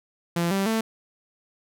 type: tone with pitch steps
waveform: sawtooth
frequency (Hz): 170.9 / 195.18 / 222.9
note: F3 / G3 / A3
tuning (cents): -37 / -7 / +23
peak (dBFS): -18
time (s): 0.36-0.81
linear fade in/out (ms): 5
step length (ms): 150
effects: none